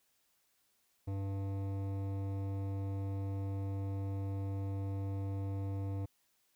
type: tone with hard clipping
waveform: sine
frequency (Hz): 98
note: G2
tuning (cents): 0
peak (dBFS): -37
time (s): 1.07-6.06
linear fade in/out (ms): 10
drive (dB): 14
effects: white hiss -75 dBFS RMS until 6.55 s